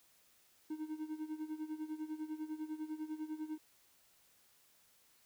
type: tone with tremolo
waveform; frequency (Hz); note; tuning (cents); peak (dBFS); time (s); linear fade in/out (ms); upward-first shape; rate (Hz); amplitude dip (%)
triangle; 310; D#4; -6; -35; 0.7-3.58; 5; sine; 10; 80
effects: white hiss -69 dBFS RMS until 5.25 s